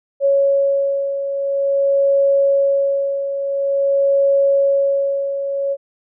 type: beating tone pair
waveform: sine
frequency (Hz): 554.4 / 554.88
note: C#5 / C#5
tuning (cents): 0 / +2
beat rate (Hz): 0.48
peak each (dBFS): -21 / -14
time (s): 0.2-5.77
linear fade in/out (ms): 50
effects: none